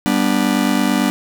45% pulse chord, G major, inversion none, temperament just, 196 / 245 / 294 Hz, G3 / B3 / D4, 0 / -14 / +2 cents, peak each -19 / -18 / -19 dBFS, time 0.06-1.1 s, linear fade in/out 0 ms, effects none

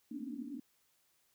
white band-pass noise, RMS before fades -43 dBFS, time 0.11-0.6 s, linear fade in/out 5 ms, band 220 to 300 Hz, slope 96 dB/octave, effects white hiss -74 dBFS RMS until 1.34 s

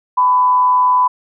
sine tone with frequency modulation, 1000 Hz, B5, 21 cents sharp, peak -9 dBFS, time 0.17-1.08 s, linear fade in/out 10 ms, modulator 157 Hz, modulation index 0.23, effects none

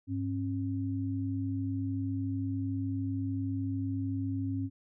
sine tone pair together, 101.4 / 270.7 Hz, G#2 / C#4, -41 / -41 cents, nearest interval octave + perfect fourth, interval 1700 cents, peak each -33 / -33 dBFS, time 0.07-4.7 s, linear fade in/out 50 ms, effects none

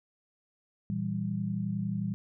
sine chord, E diminished, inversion second, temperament equal, 116.54 / 164.81 / 196 Hz, Bb2 / E3 / G3, 0 / 0 / 0 cents, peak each -35 / -35 / -32 dBFS, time 0.9-2.14 s, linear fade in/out 0 ms, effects none

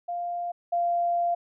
sine tone pair in turn, 698.5 / 692.9 Hz, F5 / F5, 0 / -14 cents, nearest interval unison, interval 14 cents, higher first, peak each -28 / -22 dBFS, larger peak second, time 0.08-0.52 / 0.72-1.35 s, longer second, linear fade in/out 10 ms, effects none

